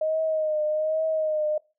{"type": "tone with vibrato", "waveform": "sine", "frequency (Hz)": 622.3, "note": "D#5", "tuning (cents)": 0, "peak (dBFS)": -22, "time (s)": [0.01, 1.58], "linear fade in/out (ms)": 5, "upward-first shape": "triangle", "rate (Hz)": 1.2, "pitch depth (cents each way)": 48, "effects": ["noise-tail reverb RT60 0.3 s tail -23 dB re dry"]}